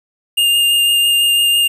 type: tone with vibrato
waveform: square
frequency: 2816 Hz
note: F7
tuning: 14 cents sharp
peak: -11 dBFS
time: 0.37-1.68 s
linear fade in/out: 10 ms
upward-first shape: sine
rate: 6 Hz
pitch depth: 11 cents each way
effects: 8-bit